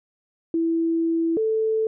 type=tone pair in turn; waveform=sine; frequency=330 / 440.5 Hz; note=E4 / A4; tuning=+2 / +2 cents; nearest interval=perfect fourth; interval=500 cents; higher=second; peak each=-19 dBFS; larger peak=neither; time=0.54-1.37 / 1.37-1.87 s; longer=first; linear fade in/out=2 ms; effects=none